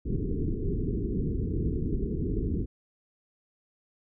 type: low-pass noise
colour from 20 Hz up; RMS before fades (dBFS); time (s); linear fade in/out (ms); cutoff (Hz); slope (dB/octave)
pink; -29; 0.05-2.66; 20; 440; 96
effects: none